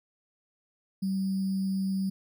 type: tone with sample-and-hold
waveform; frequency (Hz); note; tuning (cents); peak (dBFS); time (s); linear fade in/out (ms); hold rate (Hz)
sine; 192; G3; -36; -26; 1.02-2.1; 10; 4900
effects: none